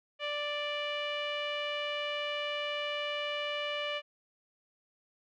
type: tone with low-pass filter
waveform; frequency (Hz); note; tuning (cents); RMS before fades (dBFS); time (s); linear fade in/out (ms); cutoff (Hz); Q
sawtooth; 587.3; D5; 0; -35; 0.19-4.02; 50; 2800; 4.8
effects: none

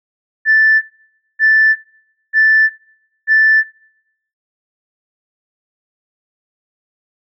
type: tone bursts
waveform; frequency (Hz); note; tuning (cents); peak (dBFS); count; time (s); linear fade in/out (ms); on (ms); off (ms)
sine; 1760; A6; 0; -6; 4; 0.45-3.64; 50; 370; 570
effects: noise-tail reverb RT60 0.8 s tail -23 dB re dry + tanh soft clip ceiling -2 dBFS

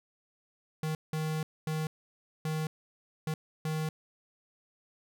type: tone bursts at uneven times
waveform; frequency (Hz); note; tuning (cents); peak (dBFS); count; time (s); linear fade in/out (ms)
square; 156.4; D#3; +9; -31; 6; 0.83-0.95 / 1.13-1.43 / 1.67-1.87 / 2.45-2.67 / 3.27-3.34 / 3.65-3.89; 2
effects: none

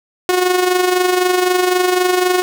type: tone with amplitude modulation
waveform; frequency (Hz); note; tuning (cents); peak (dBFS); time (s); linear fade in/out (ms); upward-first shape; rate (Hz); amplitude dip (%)
sawtooth; 363.7; F#4; -30; -6; 0.29-2.42; 0; sine; 23.9; 55
effects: none

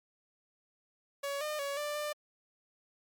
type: tone with pitch steps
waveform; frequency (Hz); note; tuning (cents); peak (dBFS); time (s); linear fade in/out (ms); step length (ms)
sawtooth; 562 / 606 / 562 / 591 / 596; C#5 / D#5 / C#5 / D5 / D5; +24 / -46 / +24 / +11 / +25; -30; 1.23-2.13; 10; 180
effects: MP3 96 kbps

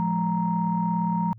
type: tone cluster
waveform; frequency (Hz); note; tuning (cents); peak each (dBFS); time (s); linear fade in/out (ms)
sine; 173.8 / 211.1 / 933; F3 / G#3 / A#5; -8 / +29 / +1; -24 / -28 / -26; 0-1.33; 0
effects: tanh soft clip ceiling -13 dBFS + added 112 Hz sine -43 dBFS peak until 1.38 s

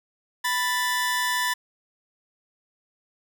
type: tone pair together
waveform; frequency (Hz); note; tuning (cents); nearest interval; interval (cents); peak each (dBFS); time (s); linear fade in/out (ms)
sawtooth; 987.8 / 1760; B5 / A6; 0 / 0; minor seventh; 1000; -22; 0.44-1.54; 10
effects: none

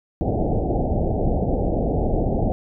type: low-pass noise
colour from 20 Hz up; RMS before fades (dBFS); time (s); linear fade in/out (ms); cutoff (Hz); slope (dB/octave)
pink; -21; 0.21-2.52; 0; 790; 96
effects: none

